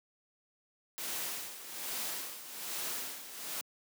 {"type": "noise with tremolo", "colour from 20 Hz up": "white", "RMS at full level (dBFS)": -37, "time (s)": [0.98, 3.61], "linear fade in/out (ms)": 0, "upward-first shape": "sine", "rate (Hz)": 1.2, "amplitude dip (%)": 70, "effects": ["high-pass 200 Hz 12 dB/octave"]}